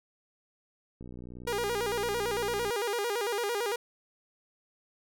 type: click train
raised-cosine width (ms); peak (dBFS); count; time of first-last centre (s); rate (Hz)
3; -32; 104; 1.01-2.696; 61.1
type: tone with vibrato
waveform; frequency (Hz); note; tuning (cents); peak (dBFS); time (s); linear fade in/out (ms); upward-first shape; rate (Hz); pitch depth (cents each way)
sawtooth; 440; A4; 0; -25; 1.47-3.76; 5; square; 8.9; 140
effects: none